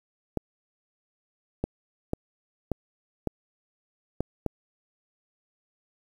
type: clicks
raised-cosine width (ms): 2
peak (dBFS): -13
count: 7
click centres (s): 0.373 / 1.64 / 2.134 / 2.717 / 3.273 / 4.206 / 4.463
effects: 8-bit

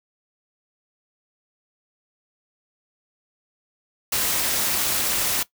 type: noise with amplitude modulation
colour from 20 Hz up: white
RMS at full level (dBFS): -20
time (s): 4.12-5.43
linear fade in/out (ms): 5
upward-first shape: sine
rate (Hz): 266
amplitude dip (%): 65
effects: noise-tail reverb RT60 0.1 s tail -18 dB re dry

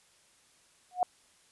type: tone with exponential growth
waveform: sine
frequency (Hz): 725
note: F#5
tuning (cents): -35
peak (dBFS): -19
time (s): 0.91-1.03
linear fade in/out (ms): 1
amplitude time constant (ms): 24
effects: white hiss -64 dBFS RMS until 1.51 s + resampled to 24000 Hz

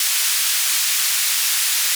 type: band-pass noise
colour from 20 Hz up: white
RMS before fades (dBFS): -19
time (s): 0-1.95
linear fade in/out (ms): 2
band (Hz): 1800 to 12000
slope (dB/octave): 12
effects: none

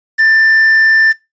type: tone with quantisation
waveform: triangle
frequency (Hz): 1778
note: A6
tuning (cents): +18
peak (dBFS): -5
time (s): 0.18-1.13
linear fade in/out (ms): 20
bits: 5
effects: noise-tail reverb RT60 0.2 s tail -20 dB re dry + resampled to 16000 Hz

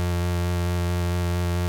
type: tone with vibrato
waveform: 35% pulse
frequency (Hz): 87.7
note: F2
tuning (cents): +8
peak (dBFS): -20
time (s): 0-1.68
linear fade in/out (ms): 0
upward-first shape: square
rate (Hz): 4.5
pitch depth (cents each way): 11
effects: none

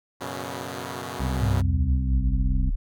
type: chord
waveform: 5% pulse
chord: F# suspended fourth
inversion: none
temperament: equal with one note detuned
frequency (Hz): 92.5 / 121.63 / 138.59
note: F#2 / B2 / C#3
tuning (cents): 0 / -26 / 0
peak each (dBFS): -25 / -24 / -25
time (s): 0.2-1.62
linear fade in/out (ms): 20
type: harmonic tone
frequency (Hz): 64.6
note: C2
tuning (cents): -21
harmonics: 1 / 2 / 3 / 4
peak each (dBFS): -26 / -29 / -33 / -34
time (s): 1.19-2.71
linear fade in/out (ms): 20
type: exponential sweep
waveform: sine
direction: down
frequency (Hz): 108.7 to 35.36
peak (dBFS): -21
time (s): 1.41-2.76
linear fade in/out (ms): 10
effects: none

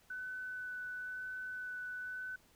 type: tone with vibrato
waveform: sine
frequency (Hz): 1500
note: F#6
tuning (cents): +23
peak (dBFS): -40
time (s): 0.1-2.36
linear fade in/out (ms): 5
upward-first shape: sine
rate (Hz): 1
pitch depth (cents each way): 10
effects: pink hiss -67 dBFS RMS until 2.55 s

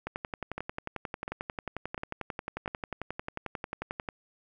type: two click trains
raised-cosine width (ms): 0.5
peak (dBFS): -20 / -19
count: 4 / 46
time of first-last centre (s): 0.58-2.678 / 0.07-4.088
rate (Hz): 1.43 / 11.2
effects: none

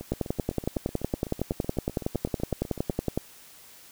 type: two click trains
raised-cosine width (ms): 2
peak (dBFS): -23 / -12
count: 24 / 34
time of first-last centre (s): 0.01-2.903 / 0.12-3.176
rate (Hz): 7.95 / 10.8
effects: white hiss -51 dBFS RMS until 3.91 s

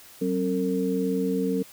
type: tone cluster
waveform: sine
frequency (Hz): 188.5 / 270.2 / 454.3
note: F#3 / C#4 / A#4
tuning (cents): +32 / -44 / -45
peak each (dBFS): -27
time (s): 0.21-1.63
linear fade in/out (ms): 10
effects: white hiss -49 dBFS RMS until 1.72 s

